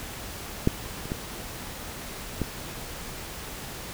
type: clicks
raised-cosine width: 3 ms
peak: -6 / -23 / -15 / -13 dBFS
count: 4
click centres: 0.674 / 1.056 / 1.119 / 2.417 s
effects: pink hiss -38 dBFS RMS until 3.93 s